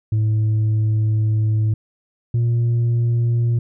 sine tone pair in turn, 108.5 / 117.89 Hz, A2 / A#2, -24 / +20 cents, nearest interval minor second, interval 144 cents, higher second, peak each -12 dBFS, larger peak neither, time 0.12-1.74 / 2.34-3.59 s, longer first, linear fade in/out 5 ms, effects tanh soft clip ceiling -14 dBFS

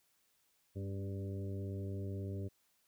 harmonic tone with a mistuned harmonic, 98 Hz, G2, in tune, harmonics 1 / 2 / 3 / 4 / 5 / 6, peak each -39 / -47 / -49 / -48 / -55 / -55 dBFS, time 0.75-2.49 s, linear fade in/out 20 ms, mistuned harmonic 3, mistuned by -31 cents, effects white hiss -75 dBFS RMS until 2.87 s

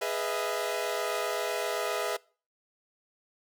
sawtooth chord, E major seventh, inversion first, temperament equal with one note detuned, 415.3 / 493.9 / 622.3 / 670 Hz, G#4 / B4 / D#5 / E5, 0 / 0 / 0 / +28 cents, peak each -31 dBFS, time 0.01-2.17 s, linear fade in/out 10 ms, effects noise-tail reverb RT60 0.4 s tail -24 dB re dry

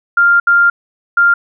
sine tone bursts at uneven times, 1396.9 Hz, F6, in tune, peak -6 dBFS, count 3, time 0.17-0.4 / 0.47-0.7 / 1.17-1.34 s, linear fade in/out 5 ms, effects none

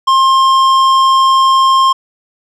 sine tone with tanh clipping, 1062 Hz, C6, 25 cents sharp, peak -8 dBFS, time 0.07-1.93 s, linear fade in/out 10 ms, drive 12 dB, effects none

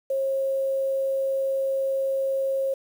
sine tone, 539 Hz, C#5, 49 cents flat, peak -22 dBFS, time 0.1-2.74 s, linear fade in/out 5 ms, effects 8-bit

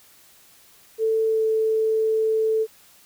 sine tone with pitch glide, 443.5 to 440.4 Hz, A4 to A4, +14 to +2 cents, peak -18 dBFS, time 0.98-2.67 s, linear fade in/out 50 ms, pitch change -12 cents, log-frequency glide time 1.26-1.44 s, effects white hiss -53 dBFS RMS until 3.05 s

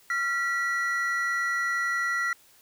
triangle tone pair together, 1374 / 1943.1 Hz, F6 / B6, -29 / -29 cents, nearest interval tritone, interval 600 cents, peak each -27 / -25 dBFS, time 0.1-2.33 s, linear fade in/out 2 ms, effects white hiss -58 dBFS RMS until 2.61 s

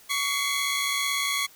sawtooth tone cluster, 1129 / 2058 / 2200 / 3351 Hz, C#6 / C7 / C#7 / G#7, +31 / -29 / -14 / +15 cents, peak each -27 dBFS, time 0.09-1.47 s, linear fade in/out 20 ms, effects white hiss -53 dBFS RMS until 1.55 s

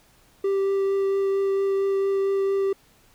triangle tone with vibrato, 391.8 Hz, G4, 1 cent flat, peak -18 dBFS, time 0.44-2.73 s, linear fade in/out 5 ms, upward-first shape triangle, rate 4.4 Hz, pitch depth 9 cents each way, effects pink hiss -58 dBFS RMS until 3.14 s

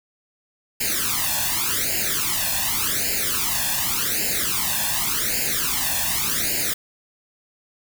white noise with flanger, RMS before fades -23 dBFS, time 0.8-6.74 s, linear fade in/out 10 ms, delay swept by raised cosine 0.42 to 1.17 ms, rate 0.87 Hz, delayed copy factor +1, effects none

